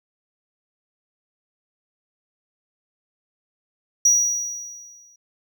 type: tone with exponential decay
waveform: triangle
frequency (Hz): 5790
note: F#8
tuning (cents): -38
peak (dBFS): -10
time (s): 4.05-5.16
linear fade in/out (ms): 5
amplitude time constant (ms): 240
effects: none